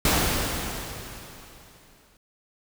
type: noise with exponential decay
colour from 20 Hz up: pink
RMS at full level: -20 dBFS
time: 0.05-2.17 s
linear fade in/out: 2 ms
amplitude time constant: 460 ms
effects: none